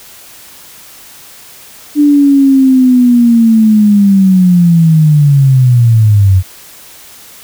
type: linear sweep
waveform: sine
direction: down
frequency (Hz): 296.3 to 90.8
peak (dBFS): -3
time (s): 1.95-6.43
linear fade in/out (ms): 50
effects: white hiss -35 dBFS RMS until 7.43 s